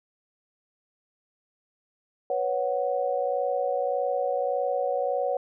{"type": "chord", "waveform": "sine", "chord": "B suspended second", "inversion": "none", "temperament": "just", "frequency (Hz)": [493.9, 555.6, 740.8], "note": ["B4", "C#5", "F#5"], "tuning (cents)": [0, 4, 2], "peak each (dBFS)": [-29, -27, -29], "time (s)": [2.3, 5.37], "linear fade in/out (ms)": 2, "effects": []}